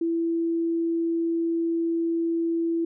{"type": "tone", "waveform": "sine", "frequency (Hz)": 333.1, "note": "E4", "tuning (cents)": 18, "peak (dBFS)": -22, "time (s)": [0.01, 2.85], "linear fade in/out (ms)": 5, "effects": []}